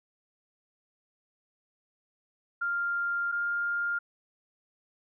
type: tone pair in turn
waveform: sine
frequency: 1396.9 / 1404.6 Hz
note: F6 / F6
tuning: 0 / +10 cents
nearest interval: unison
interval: 10 cents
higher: second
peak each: -27 dBFS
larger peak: neither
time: 2.61-3.32 / 3.32-3.99 s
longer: first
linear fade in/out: 10 ms
effects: none